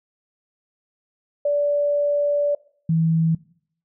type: tone pair in turn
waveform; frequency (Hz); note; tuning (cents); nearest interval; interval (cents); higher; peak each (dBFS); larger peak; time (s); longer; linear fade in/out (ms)
sine; 580 / 162.76; D5 / E3; -22 / -22; octave + minor seventh; 2200; first; -17 / -16; second; 1.45-2.55 / 2.89-3.35; first; 5
effects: noise-tail reverb RT60 0.6 s tail -21 dB re dry

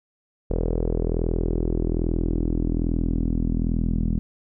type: tone with low-pass filter sweep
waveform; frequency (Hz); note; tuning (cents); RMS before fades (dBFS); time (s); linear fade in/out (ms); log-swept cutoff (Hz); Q
sawtooth; 41.2; E1; 0; -23; 0.5-4.19; 0; 480 to 220; 3.3
effects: none

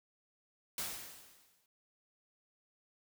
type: noise with exponential decay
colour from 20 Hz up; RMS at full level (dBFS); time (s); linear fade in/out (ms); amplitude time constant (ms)
white; -37; 0.78-1.66; 2; 190
effects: none

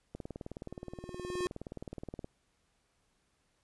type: click train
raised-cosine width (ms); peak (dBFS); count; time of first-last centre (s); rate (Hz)
2; -28; 41; 0.15-2.244; 19.1
type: tone with exponential growth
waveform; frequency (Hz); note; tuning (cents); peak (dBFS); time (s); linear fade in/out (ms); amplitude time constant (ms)
square; 360.3; F#4; -46; -30; 0.68-1.47; 0; 170
effects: pink hiss -75 dBFS RMS until 3.63 s + resampled to 24000 Hz

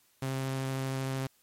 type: tone with vibrato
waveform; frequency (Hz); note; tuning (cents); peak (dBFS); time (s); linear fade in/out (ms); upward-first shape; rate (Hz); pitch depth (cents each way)
sawtooth; 133.2; C3; +31; -27; 0.22-1.27; 5; triangle; 13; 11
effects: white hiss -67 dBFS RMS until 1.42 s + MP3 64 kbps

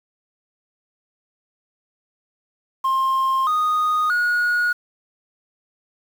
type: tone with pitch steps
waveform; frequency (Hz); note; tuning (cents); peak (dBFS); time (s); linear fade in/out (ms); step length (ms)
sine; 1060 / 1238.9 / 1448; C6 / D#6 / F#6; +22 / -8 / -38; -14; 2.84-4.73; 10; 630
effects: tanh soft clip ceiling -16 dBFS + 7-bit

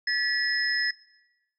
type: tone cluster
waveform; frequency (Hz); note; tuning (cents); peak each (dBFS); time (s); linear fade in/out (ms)
sine; 1726 / 1937 / 5140; A6 / B6 / E8; -34 / -34 / -45; -28; 0.07-0.91; 5
effects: noise-tail reverb RT60 1.0 s tail -20 dB re dry

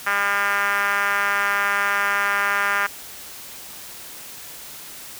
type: tone with band-pass filter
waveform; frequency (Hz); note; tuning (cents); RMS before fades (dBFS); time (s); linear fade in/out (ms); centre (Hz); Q
5% pulse; 201.3; G3; +46; -21; 0.06-2.87; 10; 1500; 2
effects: white hiss -38 dBFS RMS until 5.19 s

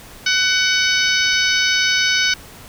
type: harmonic tone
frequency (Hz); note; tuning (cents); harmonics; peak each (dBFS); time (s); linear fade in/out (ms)
749; F#5; +21; 2 / 3 / 4 / 5 / 6 / 7 / 8; -19 / -21 / -22 / -23 / -24 / -24 / -25; 0.26-2.34; 5
effects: pink hiss -40 dBFS RMS until 2.68 s

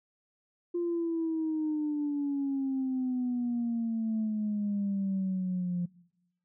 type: exponential sweep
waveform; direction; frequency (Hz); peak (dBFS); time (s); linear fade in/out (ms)
sine; down; 349.2 to 174.61; -27; 0.74-5.86; 10
effects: noise-tail reverb RT60 0.9 s tail -23 dB re dry + tanh soft clip ceiling -24 dBFS

